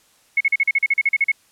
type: tone bursts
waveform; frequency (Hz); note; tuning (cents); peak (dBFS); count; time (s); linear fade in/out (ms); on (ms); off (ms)
sine; 2188; C#7; -23; -13; 13; 0.37-1.318; 5; 36; 40
effects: white hiss -57 dBFS RMS until 1.51 s + low-pass 11000 Hz 12 dB/octave